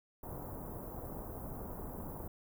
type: band-stop noise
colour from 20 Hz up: pink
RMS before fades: -44 dBFS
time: 0.23-2.28 s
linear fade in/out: 5 ms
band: 1000 to 14000 Hz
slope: 24 dB/octave
effects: none